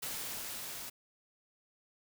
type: noise with level ramp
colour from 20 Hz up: white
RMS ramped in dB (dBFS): -39 to -44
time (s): 0.02-0.9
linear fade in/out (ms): 10
effects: none